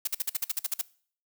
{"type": "noise bursts", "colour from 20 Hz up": "blue", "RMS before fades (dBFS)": -28, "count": 11, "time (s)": [0.05, 0.814], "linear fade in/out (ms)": 5, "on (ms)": 24, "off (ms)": 50, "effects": ["noise-tail reverb RT60 0.5 s tail -21 dB re dry"]}